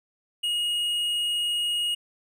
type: tone with tanh clipping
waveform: triangle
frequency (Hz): 2877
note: F#7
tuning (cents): -49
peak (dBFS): -25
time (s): 0.43-1.95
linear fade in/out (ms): 10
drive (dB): 11
effects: none